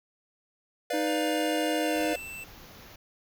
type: chord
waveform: square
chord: B diminished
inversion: none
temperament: equal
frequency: 493.9 / 587.3 / 698.5 Hz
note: B4 / D5 / F5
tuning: 0 / 0 / 0 cents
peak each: -33 dBFS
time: 0.9-2.16 s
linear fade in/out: 5 ms
type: harmonic tone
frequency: 311.1 Hz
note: D#4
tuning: in tune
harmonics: 1 / 3 / 5 / 7 / 9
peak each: -29 / -43 / -43 / -47 / -52 dBFS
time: 0.93-2.14 s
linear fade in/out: 10 ms
type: tone with pitch glide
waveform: square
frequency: 2823 to 2666 Hz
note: F7 to E7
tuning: +18 to +19 cents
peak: -39 dBFS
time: 1.07-2.44 s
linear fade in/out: 5 ms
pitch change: -99 cents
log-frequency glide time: 1.76-2.09 s
type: band-stop noise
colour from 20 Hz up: pink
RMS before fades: -49 dBFS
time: 1.95-2.96 s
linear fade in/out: 5 ms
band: 6800 to 11000 Hz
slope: 96 dB/octave
effects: none